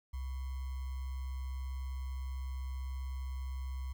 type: tone with sample-and-hold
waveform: sine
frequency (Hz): 65.4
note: C2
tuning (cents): 0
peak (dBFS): -36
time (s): 0.13-3.93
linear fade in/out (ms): 10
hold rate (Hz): 1050
effects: none